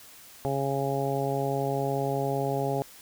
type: harmonic tone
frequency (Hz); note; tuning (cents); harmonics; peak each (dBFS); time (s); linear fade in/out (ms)
137.6; C#3; -12; 1 / 2 / 3 / 4 / 5 / 6; -31 / -35 / -31 / -33 / -33 / -34; 0.45-2.82; 0
effects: white hiss -50 dBFS RMS until 3.01 s